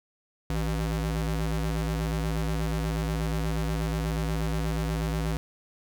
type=ring-modulated tone; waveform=45% pulse; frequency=109.3 Hz; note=A2; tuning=11 cents flat; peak=-23 dBFS; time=0.5-5.37 s; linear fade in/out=0 ms; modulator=50.5 Hz; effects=none